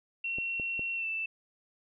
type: tone with pitch glide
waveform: sine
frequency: 2725 to 2654 Hz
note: F7 to E7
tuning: -43 to +11 cents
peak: -31 dBFS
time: 0.24-1.26 s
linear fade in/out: 5 ms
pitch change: -46 cents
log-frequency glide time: 0.96-1.07 s
type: clicks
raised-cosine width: 2 ms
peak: -28 dBFS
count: 3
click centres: 0.385 / 0.598 / 0.794 s
effects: none